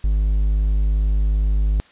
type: tone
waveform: triangle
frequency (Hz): 51.3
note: G#1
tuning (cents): -21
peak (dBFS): -13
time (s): 0.04-1.8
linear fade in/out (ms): 0
effects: white hiss -51 dBFS RMS until 1.91 s + resampled to 8000 Hz